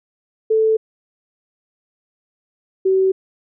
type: tone pair in turn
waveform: sine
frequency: 440 / 380.5 Hz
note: A4 / F#4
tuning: 0 / +48 cents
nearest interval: minor third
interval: 252 cents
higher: first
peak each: -12 dBFS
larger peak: neither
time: 0.5-0.77 / 2.85-3.12 s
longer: neither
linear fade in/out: 10 ms
effects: none